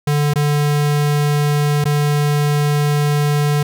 square tone with dropouts, 146.83 Hz, D3, in tune, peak -14 dBFS, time 0.07-3.63 s, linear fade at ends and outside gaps 5 ms, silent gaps 0.337-0.357 / 1.842-1.854 s, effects none

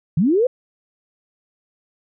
sine linear sweep, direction up, 138.59 to 526 Hz, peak -13 dBFS, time 0.17-0.47 s, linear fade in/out 5 ms, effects none

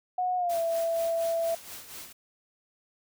sine tone with pitch glide, 730 to 665.6 Hz, F#5 to E5, -24 to +17 cents, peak -25 dBFS, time 0.18-1.55 s, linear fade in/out 5 ms, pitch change -159 cents, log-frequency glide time 0.37-0.59 s
white noise with tremolo, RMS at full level -41 dBFS, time 0.49-2.13 s, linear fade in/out 10 ms, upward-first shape sine, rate 4.2 Hz, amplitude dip 60%
effects none

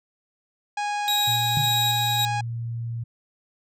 harmonic tone, 826 Hz, G#5, 10 cents flat, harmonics 1 / 2 / 3 / 4 / 5 / 6 / 7 / 8 / 9 / 10, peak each -25 / -34 / -35 / -43 / -43 / -45 / -47 / -48 / -48 / -50 dBFS, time 0.77-2.41 s, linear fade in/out 5 ms
40% pulse tone with tremolo, 3822 Hz, A#7, 43 cents sharp, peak -20 dBFS, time 1.08-2.25 s, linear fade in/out 0 ms, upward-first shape square, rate 1.8 Hz, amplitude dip 30%
sine tone, 116.54 Hz, A#2, in tune, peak -27 dBFS, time 1.27-3.04 s, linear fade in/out 10 ms
sine tone with exponential decay, 144.1 Hz, D3, 33 cents flat, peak -19 dBFS, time 1.57-1.8 s, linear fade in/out 0 ms, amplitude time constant 48 ms
effects none

